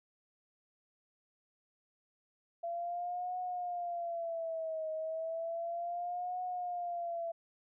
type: tone with vibrato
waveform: sine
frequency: 678 Hz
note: E5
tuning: 49 cents sharp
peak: -35 dBFS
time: 2.63-7.32 s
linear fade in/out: 10 ms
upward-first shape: triangle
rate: 0.33 Hz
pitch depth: 130 cents each way
effects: none